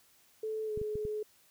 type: tone with pitch glide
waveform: sine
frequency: 436.3 to 425.6 Hz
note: A4 to G#4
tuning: -15 to +42 cents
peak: -33 dBFS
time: 0.43-1.23 s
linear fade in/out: 5 ms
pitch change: -43 cents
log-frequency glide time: 0.66-0.72 s
type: clicks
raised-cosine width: 5 ms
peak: -29 dBFS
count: 4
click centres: 0.775 / 0.815 / 0.955 / 1.052 s
effects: white hiss -65 dBFS RMS until 1.5 s